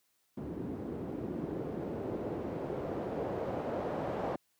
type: noise with low-pass filter sweep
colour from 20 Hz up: white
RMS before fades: -37 dBFS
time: 0.37-4.36 s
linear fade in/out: 5 ms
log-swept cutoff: 290 to 660 Hz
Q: 1.5
effects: white hiss -75 dBFS RMS until 4.59 s + high-pass 80 Hz 12 dB/octave